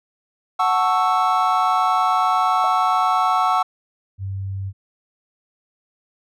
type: chord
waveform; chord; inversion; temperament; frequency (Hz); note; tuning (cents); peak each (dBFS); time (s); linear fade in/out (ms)
triangle; F# minor seventh; none; equal; 740 / 880 / 1108.7 / 1318.5; F#5 / A5 / C#6 / E6; 0 / 0 / 0 / 0; -18 / -22 / -19 / -19; 0.59-3.63; 10
type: tone with exponential decay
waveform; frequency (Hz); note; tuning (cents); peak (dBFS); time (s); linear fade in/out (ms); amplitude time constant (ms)
sine; 659.3; E5; 0; -22; 2.64-2.73; 1; 19
type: tone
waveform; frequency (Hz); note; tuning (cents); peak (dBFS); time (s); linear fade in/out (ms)
sine; 97; G2; -18; -24; 4.18-4.73; 50
effects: none